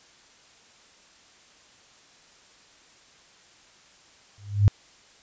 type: tone with exponential growth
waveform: sine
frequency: 101.9 Hz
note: G#2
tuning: 32 cents flat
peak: -10 dBFS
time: 4.38-4.68 s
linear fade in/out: 0 ms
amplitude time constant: 64 ms
effects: white hiss -55 dBFS RMS until 5.22 s + resampled to 16000 Hz